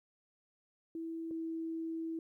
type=tone pair in turn; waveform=sine; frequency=327.9 / 326.2 Hz; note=E4 / E4; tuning=-9 / -18 cents; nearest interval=unison; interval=9 cents; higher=first; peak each=-38 / -36 dBFS; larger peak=second; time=0.95-1.31 / 1.31-2.19 s; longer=second; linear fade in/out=2 ms; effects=13-bit